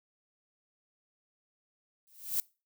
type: noise with exponential growth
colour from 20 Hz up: violet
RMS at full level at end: -27 dBFS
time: 2.07-2.4 s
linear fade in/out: 0 ms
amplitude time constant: 71 ms
effects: noise-tail reverb RT60 0.3 s tail -23 dB re dry